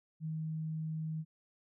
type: tone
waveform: sine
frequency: 158 Hz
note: D#3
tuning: 27 cents sharp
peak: -35 dBFS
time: 0.2-1.25 s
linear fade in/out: 50 ms
effects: none